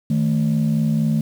sine tone pair together, 155.84 / 220 Hz, D#3 / A3, +3 / 0 cents, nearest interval tritone, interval 597 cents, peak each -17 dBFS, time 0.1-1.21 s, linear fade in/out 5 ms, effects tanh soft clip ceiling -12 dBFS + 7-bit

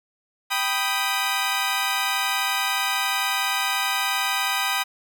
15% pulse chord, G augmented, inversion none, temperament equal, 784 / 987.8 / 1244.5 Hz, G5 / B5 / D#6, 0 / 0 / 0 cents, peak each -20 dBFS, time 0.5-4.84 s, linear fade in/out 20 ms, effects none

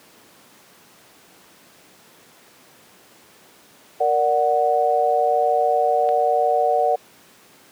sine chord, Bb augmented, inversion none, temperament equal, 466.2 / 587.3 / 740 Hz, Bb4 / D5 / F#5, 0 / 0 / 0 cents, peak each -22 / -21 / -18 dBFS, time 4-6.96 s, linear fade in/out 10 ms
click, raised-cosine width 0.3 ms, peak -20 dBFS, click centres 6.09 s
effects pink hiss -50 dBFS RMS until 7.71 s + high-pass 200 Hz 12 dB/octave

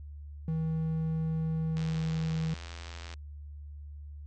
triangle tone, 160.1 Hz, D#3, 50 cents sharp, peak -26 dBFS, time 0.48-2.54 s, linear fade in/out 2 ms
click train, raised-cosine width 0.2 ms, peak -26 dBFS, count 118, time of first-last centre 1.77-3.138 s, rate 85.5 Hz
effects added 73 Hz sine -41 dBFS peak until 4.26 s + MP3 48 kbps

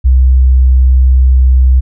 sine tone, 64.2 Hz, C2, 32 cents flat, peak -3 dBFS, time 0.04-1.81 s, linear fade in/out 20 ms, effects none

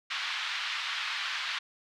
white band-pass noise, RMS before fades -34 dBFS, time 0.1-1.59 s, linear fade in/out 10 ms, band 1100 to 3800 Hz, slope 24 dB/octave, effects none

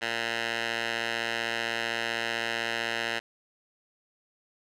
10% pulse tone with band-pass filter, 115.7 Hz, A#2, 13 cents flat, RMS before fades -31 dBFS, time 0.01-3.2 s, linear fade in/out 20 ms, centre 2300 Hz, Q 1.3, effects none

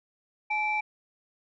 sine tone pair together, 851 / 2338 Hz, G#5 / D7, +42 / -8 cents, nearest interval octave + perfect fourth, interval 1750 cents, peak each -28 / -27 dBFS, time 0.5-0.81 s, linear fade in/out 10 ms, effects tanh soft clip ceiling -18 dBFS

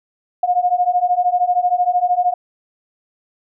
sine beating tone pair, 710 / 723 Hz, F5 / F#5, +28 / -40 cents, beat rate 13 Hz, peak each -17 / -16 dBFS, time 0.43-2.34 s, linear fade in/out 5 ms, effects none

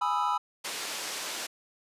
triangle chord, E major seventh, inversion first, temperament equal, 830.6 / 987.8 / 1244.5 / 1318.5 Hz, G#5 / B5 / D#6 / E6, 0 / 0 / 0 / 0 cents, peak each -30 / -27 / -31 / -30 dBFS, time 0.01-0.38 s, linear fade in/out 10 ms
white band-pass noise, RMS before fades -36 dBFS, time 0.64-1.47 s, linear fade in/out 10 ms, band 300 to 6800 Hz, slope 12 dB/octave
effects resampled to 32000 Hz

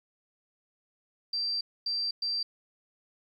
sine tone bursts at uneven times, 4699 Hz, D8, in tune, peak -28 dBFS, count 3, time 1.33-1.61 / 1.86-2.11 / 2.22-2.43 s, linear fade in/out 5 ms, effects 11-bit

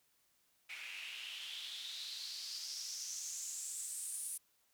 white noise with band-pass filter sweep, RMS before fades -45 dBFS, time 0.69-4.38 s, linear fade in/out 10 ms, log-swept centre 2300 to 10000 Hz, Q 5, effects white hiss -75 dBFS RMS until 4.73 s

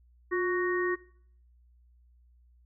harmonic tone with a mistuned harmonic, 372 Hz, F#4, 9 cents sharp, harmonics 1 / 3 / 4 / 5, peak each -27 / -35 / -43 / -33 dBFS, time 0.31-0.96 s, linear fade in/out 20 ms, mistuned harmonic 1, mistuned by -72 cents, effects noise-tail reverb RT60 0.6 s tail -20 dB re dry + added 60 Hz sine -58 dBFS peak until 2.65 s

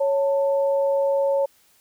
sine tone pair together, 554.4 / 890.5 Hz, C#5 / A5, 0 / +21 cents, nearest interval minor sixth, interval 821 cents, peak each -18 / -30 dBFS, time 0-1.46 s, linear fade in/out 10 ms, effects white hiss -59 dBFS RMS until 1.8 s

